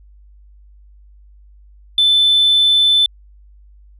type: tone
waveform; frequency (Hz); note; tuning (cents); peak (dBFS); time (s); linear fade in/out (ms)
sine; 3520; A7; 0; -8; 1.98-3.06; 2
effects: tanh soft clip ceiling -6 dBFS + added 50 Hz sine -42 dBFS peak until 3.99 s